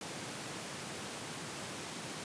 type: high-pass noise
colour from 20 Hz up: pink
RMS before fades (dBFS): -43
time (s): 0.01-2.24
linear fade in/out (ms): 2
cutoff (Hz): 120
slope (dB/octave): 24
effects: resampled to 22050 Hz